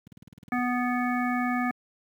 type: click train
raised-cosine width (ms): 5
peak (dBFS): -31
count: 11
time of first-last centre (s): 0.07-0.585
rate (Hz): 19.4
type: harmonic tone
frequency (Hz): 246.9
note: B3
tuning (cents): 0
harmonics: 1 / 3 / 5 / 7 / 9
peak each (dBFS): -26 / -31 / -33 / -34 / -36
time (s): 0.52-1.71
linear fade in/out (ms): 2
effects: high-pass 150 Hz 12 dB/octave + 9-bit